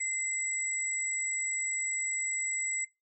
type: tone pair together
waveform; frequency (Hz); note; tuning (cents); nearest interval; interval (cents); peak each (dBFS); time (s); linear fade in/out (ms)
sine; 2070 / 7815; C7 / B8; -19 / -19; octave + major seventh; 2300; -34 / -33; 0-2.85; 10
effects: noise-tail reverb RT60 0.2 s tail -20 dB re dry